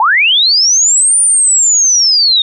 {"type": "linear two-way sweep", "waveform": "sine", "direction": "up then down", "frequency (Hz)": [810, 9397, 3638], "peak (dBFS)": -6, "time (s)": [0, 2.42], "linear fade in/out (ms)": 2, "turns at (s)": 1.2, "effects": []}